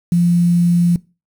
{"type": "tone with quantisation", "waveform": "sine", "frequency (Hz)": 173.4, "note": "F3", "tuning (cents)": -12, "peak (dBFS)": -10, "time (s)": [0.12, 0.96], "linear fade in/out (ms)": 2, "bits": 6, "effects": ["noise-tail reverb RT60 0.3 s tail -22 dB re dry"]}